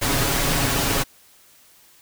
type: noise with comb filter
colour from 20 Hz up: pink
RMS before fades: -21 dBFS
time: 0.01-1.04 s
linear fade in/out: 20 ms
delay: 7.2 ms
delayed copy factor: +0.6
effects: white hiss -53 dBFS RMS until 2.01 s